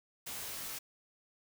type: noise with comb filter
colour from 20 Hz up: white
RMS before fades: -42 dBFS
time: 0.26-0.79 s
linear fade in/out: 10 ms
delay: 17 ms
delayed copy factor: -0.9
effects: none